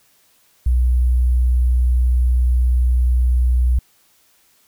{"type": "tone with sample-and-hold", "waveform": "sine", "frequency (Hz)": 61.7, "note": "B1", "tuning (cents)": -1, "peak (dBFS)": -12, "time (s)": [0.66, 3.79], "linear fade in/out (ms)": 5, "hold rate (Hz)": 11025, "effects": ["white hiss -57 dBFS RMS until 4.67 s"]}